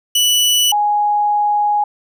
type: tone pair in turn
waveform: sawtooth / sine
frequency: 2960 / 830.6 Hz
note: F#7 / G#5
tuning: 0 / 0 cents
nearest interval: octave + minor seventh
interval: 2200 cents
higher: first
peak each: -8 / -12 dBFS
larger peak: first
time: 0.15-0.72 / 0.72-1.84 s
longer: second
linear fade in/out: 5 ms
effects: none